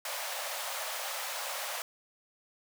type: high-pass noise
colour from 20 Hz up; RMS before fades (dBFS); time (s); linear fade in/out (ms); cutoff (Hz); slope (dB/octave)
pink; -37; 0.05-1.82; 2; 520; 96
effects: none